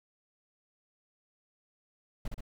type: noise with echo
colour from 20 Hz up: brown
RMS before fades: -33 dBFS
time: 2.25-2.28 s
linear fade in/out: 5 ms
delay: 64 ms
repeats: 2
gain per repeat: -3 dB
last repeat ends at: 2.408 s
effects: none